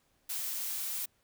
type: noise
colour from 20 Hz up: blue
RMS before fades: -36 dBFS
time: 0.29-1.06 s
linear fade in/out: 10 ms
effects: pink hiss -72 dBFS RMS until 1.23 s